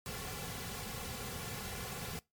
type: noise with comb filter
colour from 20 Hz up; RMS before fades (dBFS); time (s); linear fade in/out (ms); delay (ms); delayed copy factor
pink; -42; 0.06-2.19; 0; 3.2; -0.75
effects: noise-tail reverb RT60 0.2 s tail -22 dB re dry + MP3 96 kbps